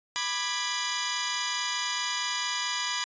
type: chord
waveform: 10% pulse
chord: G# diminished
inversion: first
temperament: equal with one note detuned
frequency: 987.8 / 1191.1 / 1661.2 Hz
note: B5 / D6 / G#6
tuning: 0 / +24 / 0 cents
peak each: -22 / -26 / -24 dBFS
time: 0.16-3.04 s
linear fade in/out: 0 ms
effects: resampled to 16000 Hz